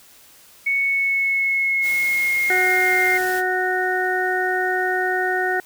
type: tone with pitch glide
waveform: sine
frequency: 2217 to 2116 Hz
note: C#7 to C7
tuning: 0 to +19 cents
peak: -17 dBFS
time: 0.66-3.18 s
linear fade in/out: 10 ms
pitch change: -81 cents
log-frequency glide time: 0.79-3.03 s
type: noise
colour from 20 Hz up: white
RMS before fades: -34 dBFS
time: 1.81-3.43 s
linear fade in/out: 50 ms
type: harmonic tone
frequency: 368.9 Hz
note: F#4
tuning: 5 cents flat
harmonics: 1 / 2 / 4 / 5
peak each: -24 / -24 / -24 / -24 dBFS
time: 2.5-5.6 s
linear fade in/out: 2 ms
effects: white hiss -49 dBFS RMS until 5.65 s